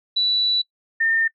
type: tone pair in turn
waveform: sine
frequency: 3951 / 1812.6 Hz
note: B7 / A#6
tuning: 0 / -49 cents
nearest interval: octave + minor second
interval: 1349 cents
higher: first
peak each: -16 dBFS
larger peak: neither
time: 0.16-0.62 / 1-1.28 s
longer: first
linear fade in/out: 10 ms
effects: noise-tail reverb RT60 0.1 s tail -23 dB re dry + MP3 96 kbps